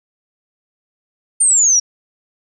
sine exponential sweep, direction down, 9040 to 5588 Hz, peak -9 dBFS, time 1.4-1.8 s, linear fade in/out 10 ms, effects none

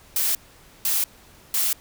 blue noise bursts, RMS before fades -22 dBFS, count 3, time 0.16-1.73 s, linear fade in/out 2 ms, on 190 ms, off 500 ms, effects pink hiss -51 dBFS RMS until 1.8 s

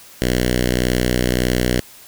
5% pulse tone with notch filter, 61.7 Hz, B1, 1 cent flat, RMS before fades -18 dBFS, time 0.22-1.8 s, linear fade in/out 0 ms, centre 860 Hz, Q 0.9, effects white hiss -43 dBFS RMS until 2.07 s

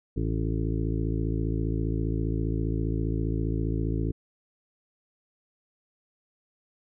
harmonic tone, 55 Hz, A1, in tune, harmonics 1 / 2 / 3 / 5 / 6 / 7 / 8, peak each -29 / -30 / -33 / -34 / -35 / -39 / -40 dBFS, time 0.16-4.12 s, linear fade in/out 10 ms, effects none

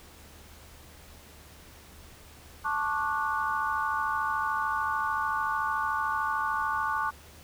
sine chord, D major seventh, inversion second, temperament just, 881 / 1101.2 / 1174.7 / 1468.3 Hz, A5 / C#6 / D6 / F#6, +2 / -12 / 0 / -14 cents, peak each -32 dBFS, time 2.64-7.11 s, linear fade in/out 20 ms, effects added 75 Hz sine -53 dBFS peak until 7.43 s + pink hiss -52 dBFS RMS until 7.43 s

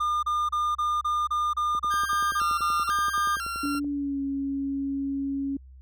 triangle tone bursts, 1208 Hz, D6, 48 cents sharp, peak -21 dBFS, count 13, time 0-3.362 s, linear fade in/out 10 ms, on 230 ms, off 31 ms
click train, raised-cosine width 2 ms, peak -30 dBFS, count 23, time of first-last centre 1.75-3.845 s, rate 10.5 Hz
40% pulse tone with vibrato, 1480 Hz, F#6, in tune, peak -29 dBFS, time 1.9-3.8 s, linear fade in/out 20 ms, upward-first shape square, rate 1 Hz, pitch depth 130 cents each way
sine tone with pitch glide, 287.6 to 275.9 Hz, D4 to C#4, -36 to -8 cents, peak -26 dBFS, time 3.63-5.57 s, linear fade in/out 5 ms, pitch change -72 cents, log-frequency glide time 3.88-4.21 s
effects added 65 Hz sine -45 dBFS peak until 5.81 s

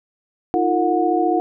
sine tone cluster, 315.4 / 349.9 / 454.9 / 729 Hz, D#4 / F4 / A#4 / F#5, +24 / +3 / -42 / -26 cents, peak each -21 / -20 / -25 / -19 dBFS, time 0.54-1.4 s, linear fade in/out 0 ms, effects none

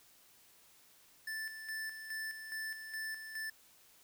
square tone with tremolo, 1760 Hz, A6, in tune, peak -39 dBFS, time 1.27-3.5 s, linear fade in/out 5 ms, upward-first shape square, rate 2.4 Hz, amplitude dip 55%, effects white hiss -64 dBFS RMS until 4.03 s

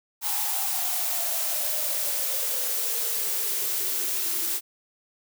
blue noise with high-pass filter sweep, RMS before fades -27 dBFS, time 0.21-4.61 s, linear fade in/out 50 ms, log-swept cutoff 850 to 320 Hz, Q 8.7, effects none

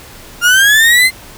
35% pulse linear sweep, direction up, 1390 to 2093 Hz, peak -4 dBFS, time 0.41-1.11 s, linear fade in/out 50 ms, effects pink hiss -35 dBFS RMS until 1.37 s

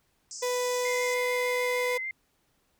white band-pass noise, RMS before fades -41 dBFS, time 0.31-1.14 s, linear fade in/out 0 ms, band 4900 to 8000 Hz, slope 96 dB/octave
35% pulse tone, 495.5 Hz, B4, 6 cents sharp, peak -25 dBFS, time 0.42-1.98 s, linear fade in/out 10 ms
sine tone with vibrato, 2079 Hz, C7, 12 cents flat, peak -31 dBFS, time 0.85-2.11 s, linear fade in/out 2 ms, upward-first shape triangle, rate 6.7 Hz, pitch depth 26 cents each way
effects pink hiss -71 dBFS RMS until 2.79 s

